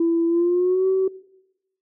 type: tone with pitch glide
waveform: sine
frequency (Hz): 334.3 to 379.6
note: E4 to F#4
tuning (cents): +24 to +44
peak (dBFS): -15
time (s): 0-1.08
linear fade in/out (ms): 5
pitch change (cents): +220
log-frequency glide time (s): 0.27-0.87
effects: noise-tail reverb RT60 0.9 s tail -20 dB re dry + tanh soft clip ceiling -12 dBFS